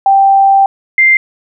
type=tone pair in turn; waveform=sine; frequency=784 / 2093 Hz; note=G5 / C7; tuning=0 / 0 cents; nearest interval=octave + perfect fourth; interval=1700 cents; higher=second; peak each=-4 dBFS; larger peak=neither; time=0.06-0.66 / 0.98-1.17 s; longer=first; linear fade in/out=2 ms; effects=none